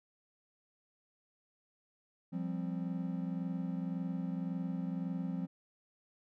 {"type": "chord", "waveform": "triangle", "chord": "F suspended second", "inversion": "none", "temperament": "just", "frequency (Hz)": [174.61, 196.44, 261.9], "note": ["F3", "G3", "C4"], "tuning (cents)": [0, 4, 2], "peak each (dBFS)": [-35, -39, -39], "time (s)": [2.32, 5.47], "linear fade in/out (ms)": 20, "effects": []}